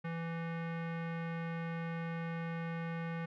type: tone with low-pass filter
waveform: square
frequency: 166.2 Hz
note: E3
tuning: 15 cents sharp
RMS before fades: -39 dBFS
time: 0.04-3.26 s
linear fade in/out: 10 ms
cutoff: 2000 Hz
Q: 2.2
effects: none